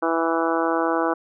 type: harmonic tone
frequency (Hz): 164.81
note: E3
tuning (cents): 0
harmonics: 2 / 3 / 4 / 5 / 6 / 7 / 8 / 9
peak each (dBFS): -24 / -26 / -27 / -28 / -29 / -29 / -30 / -31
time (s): 0.02-1.14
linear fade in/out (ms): 10
effects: none